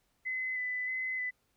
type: tone with vibrato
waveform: sine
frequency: 2017 Hz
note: B6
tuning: 36 cents sharp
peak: -32 dBFS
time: 0.25-1.31 s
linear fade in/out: 20 ms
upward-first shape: square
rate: 1.6 Hz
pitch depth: 15 cents each way
effects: pink hiss -75 dBFS RMS until 1.56 s